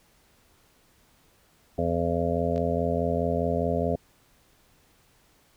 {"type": "harmonic tone", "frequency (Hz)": 84.8, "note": "E2", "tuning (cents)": 50, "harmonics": [1, 2, 3, 5, 6, 7, 8], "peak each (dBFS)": [-31, -31, -31, -31, -31, -31, -31], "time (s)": [1.78, 3.96], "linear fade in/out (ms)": 5}
{"type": "clicks", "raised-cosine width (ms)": 0.2, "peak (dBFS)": -29, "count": 2, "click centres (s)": [2.561, 2.579]}
{"effects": ["pink hiss -62 dBFS RMS until 5.56 s"]}